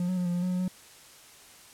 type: tone with pitch steps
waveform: triangle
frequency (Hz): 177.3 / 184.1 / 179.3 / 175 / 176.6 / 182.4 / 181.2 / 183.8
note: F3 / F#3 / F3 / F3 / F3 / F#3 / F#3 / F#3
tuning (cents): +26 / -8 / +46 / +4 / +20 / -24 / -36 / -11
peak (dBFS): -24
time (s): 0-0.68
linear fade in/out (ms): 2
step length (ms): 85
effects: white hiss -52 dBFS RMS until 1.73 s + low-pass 11000 Hz 12 dB/octave